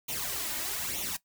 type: noise with flanger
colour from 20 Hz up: white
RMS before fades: -34 dBFS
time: 0.08-1.17 s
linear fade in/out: 10 ms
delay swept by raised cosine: 0.3 to 3.3 ms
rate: 1.1 Hz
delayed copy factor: +0.7
effects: noise-tail reverb RT60 0.1 s tail -17 dB re dry